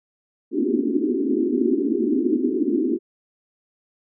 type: band-pass noise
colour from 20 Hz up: pink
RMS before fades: -21 dBFS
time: 0.51-2.99 s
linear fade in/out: 50 ms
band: 230 to 400 Hz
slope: 96 dB/octave
effects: none